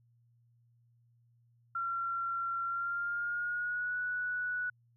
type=tone with pitch glide; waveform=sine; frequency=1368 to 1474.7 Hz; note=F6 to F#6; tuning=-36 to -6 cents; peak=-32 dBFS; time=1.75-4.7 s; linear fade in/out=5 ms; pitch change=+130 cents; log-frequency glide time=2.64-3.97 s; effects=added 118 Hz sine -65 dBFS peak until 4.96 s